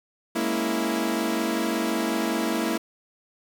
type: chord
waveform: sawtooth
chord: A# half-diminished seventh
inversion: third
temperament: equal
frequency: 207.7 / 233.1 / 277.2 / 329.6 Hz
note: G#3 / A#3 / C#4 / E4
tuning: 0 / 0 / 0 / 0 cents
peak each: -28 / -24 / -29 / -23 dBFS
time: 0.35-2.78 s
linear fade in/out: 10 ms
effects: 8-bit